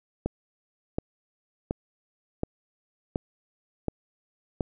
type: click train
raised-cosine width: 2 ms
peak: -13 dBFS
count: 7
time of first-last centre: 0.26-4.608 s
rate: 1.38 Hz
effects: none